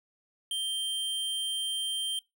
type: tone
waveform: square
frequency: 3150 Hz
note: G7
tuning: 8 cents sharp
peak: -30 dBFS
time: 0.51-2.19 s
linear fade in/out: 2 ms
effects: noise-tail reverb RT60 0.2 s tail -22 dB re dry